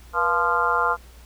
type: harmonic tone with a mistuned harmonic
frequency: 173.4 Hz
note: F3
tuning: 12 cents flat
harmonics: 3 / 4 / 5 / 6 / 7 / 8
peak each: -28 / -29 / -27 / -24 / -25 / -23 dBFS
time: 0.13-0.97 s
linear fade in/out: 50 ms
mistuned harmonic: 3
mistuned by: -120 cents
effects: added 60 Hz sine -44 dBFS peak until 1.25 s + pink hiss -52 dBFS RMS until 1.25 s